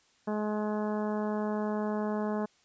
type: harmonic tone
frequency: 211.5 Hz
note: G#3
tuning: 32 cents sharp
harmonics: 1 / 2 / 3 / 4 / 5 / 6 / 7 / 8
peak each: -31 / -35 / -37 / -40 / -42 / -49 / -49 / -51 dBFS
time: 0.27-2.46 s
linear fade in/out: 10 ms
effects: white hiss -66 dBFS RMS until 2.64 s + resampled to 16000 Hz